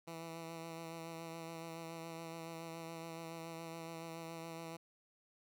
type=tone with vibrato; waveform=10% pulse; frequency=164.81 Hz; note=E3; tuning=in tune; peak=-37 dBFS; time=0.07-4.77 s; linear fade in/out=10 ms; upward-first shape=sine; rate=7.1 Hz; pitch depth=21 cents each way; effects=none